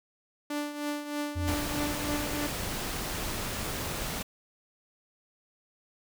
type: tone with tremolo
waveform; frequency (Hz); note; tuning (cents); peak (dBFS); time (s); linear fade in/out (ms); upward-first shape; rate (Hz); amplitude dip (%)
sawtooth; 293.7; D4; 0; -25; 0.5-2.47; 5; triangle; 3.2; 70
type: tone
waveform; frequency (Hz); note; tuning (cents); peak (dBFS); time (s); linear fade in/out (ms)
triangle; 86.4; F2; -18; -27; 1.35-1.55; 20
type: noise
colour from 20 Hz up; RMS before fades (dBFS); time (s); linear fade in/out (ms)
pink; -34; 1.47-4.23; 10
effects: none